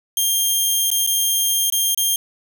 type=tone with dropouts; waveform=10% pulse; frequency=3198 Hz; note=G7; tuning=34 cents sharp; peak=-8 dBFS; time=0.17-2.16 s; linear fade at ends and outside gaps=2 ms; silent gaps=0.904-0.914 / 1.065-1.073 / 1.701-1.723 / 1.947-1.975 s; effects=none